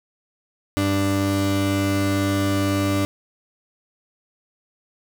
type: tone pair together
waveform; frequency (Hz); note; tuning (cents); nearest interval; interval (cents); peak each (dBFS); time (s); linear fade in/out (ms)
35% pulse; 98.07 / 294.1; G2 / D4; +1 / +3; octave + perfect fifth; 1902; -21 / -19; 0.77-3.05; 0
effects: none